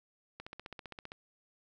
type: click train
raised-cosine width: 0.3 ms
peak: -28 dBFS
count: 12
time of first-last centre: 0.4-1.119 s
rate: 15.3 Hz
effects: none